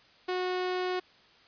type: tone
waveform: sawtooth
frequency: 365.5 Hz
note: F#4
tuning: 21 cents flat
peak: -25 dBFS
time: 0.28-1 s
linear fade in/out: 10 ms
effects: white hiss -59 dBFS RMS until 1.47 s + resampled to 11025 Hz